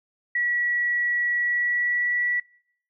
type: tone with pitch glide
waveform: sine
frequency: 1933 to 1949.8 Hz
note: B6 to B6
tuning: -38 to -23 cents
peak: -21 dBFS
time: 0.35-2.4 s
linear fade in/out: 5 ms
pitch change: +15 cents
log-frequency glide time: 1.37-2.23 s
effects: noise-tail reverb RT60 0.7 s tail -26 dB re dry